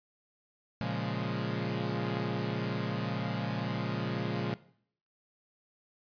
sawtooth chord, Bb minor seventh, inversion none, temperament equal, 116.54 / 138.59 / 174.61 / 207.7 Hz, Bb2 / Db3 / F3 / Ab3, 0 / 0 / 0 / 0 cents, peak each -33 dBFS, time 0.81-4.54 s, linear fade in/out 0 ms, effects noise-tail reverb RT60 0.6 s tail -18 dB re dry + resampled to 11025 Hz

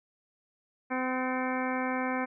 harmonic tone with a mistuned harmonic, 256.4 Hz, C4, 35 cents flat, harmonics 1 / 2 / 3 / 4 / 5 / 6 / 7 / 8 / 9, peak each -32 / -36 / -36 / -37 / -41 / -39 / -41 / -42 / -42 dBFS, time 0.9-2.26 s, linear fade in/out 20 ms, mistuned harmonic 8, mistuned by +66 cents, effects none

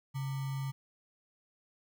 sine tone with sample-and-hold, 136.1 Hz, C#3, 31 cents flat, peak -33 dBFS, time 0.14-0.72 s, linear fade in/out 20 ms, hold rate 1050 Hz, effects none

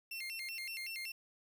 30% pulse tone with vibrato, 2394 Hz, D7, 33 cents sharp, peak -38 dBFS, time 0.11-1.12 s, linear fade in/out 5 ms, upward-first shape square, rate 5.3 Hz, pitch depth 210 cents each way, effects 11-bit

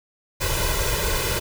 pink noise with comb filter, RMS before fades -23 dBFS, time 0.4-1.4 s, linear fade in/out 20 ms, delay 2 ms, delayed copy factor +0.95, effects none

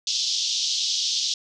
white band-pass noise, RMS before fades -25 dBFS, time 0.07-1.34 s, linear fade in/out 2 ms, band 3200 to 6000 Hz, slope 48 dB/octave, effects none

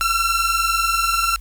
sawtooth tone pair together, 1344.7 / 1365 Hz, E6 / F6, +34 / -40 cents, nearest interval unison, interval 26 cents, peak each -16 / -17 dBFS, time 0.01-1.36 s, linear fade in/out 0 ms, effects added 50 Hz sine -32 dBFS peak until 1.4 s + white hiss -53 dBFS RMS until 1.4 s

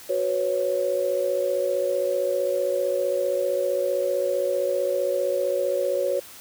sine chord, F# suspended fourth, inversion none, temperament equal with one note detuned, 370 / 499 / 554.4 Hz, F#4 / B4 / C#5, 0 / +18 / 0 cents, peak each -29 / -27 / -23 dBFS, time 0.09-6.2 s, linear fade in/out 10 ms, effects white hiss -44 dBFS RMS until 6.4 s

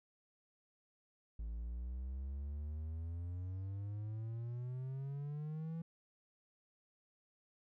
triangle exponential sweep, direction up, 54.3 to 166.6 Hz, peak -38 dBFS, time 1.39-5.82 s, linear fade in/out 5 ms, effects none

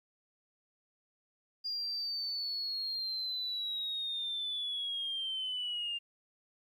sine linear sweep, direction down, 4820 to 2794 Hz, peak -33 dBFS, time 1.64-5.99 s, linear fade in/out 20 ms, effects tanh soft clip ceiling -29 dBFS + 12-bit

